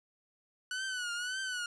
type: tone with vibrato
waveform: sawtooth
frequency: 1480 Hz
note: F#6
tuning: in tune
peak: -31 dBFS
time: 0.71-1.66 s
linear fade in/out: 2 ms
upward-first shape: triangle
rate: 1.8 Hz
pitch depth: 98 cents each way
effects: resampled to 22050 Hz + 11-bit